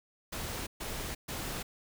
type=noise bursts; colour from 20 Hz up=pink; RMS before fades=-38 dBFS; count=3; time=0.32-1.63 s; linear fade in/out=10 ms; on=350 ms; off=130 ms; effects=none